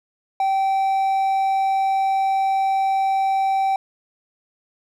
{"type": "tone", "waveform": "triangle", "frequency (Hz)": 775, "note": "G5", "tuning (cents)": -20, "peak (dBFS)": -15, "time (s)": [0.4, 3.76], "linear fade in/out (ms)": 2, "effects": []}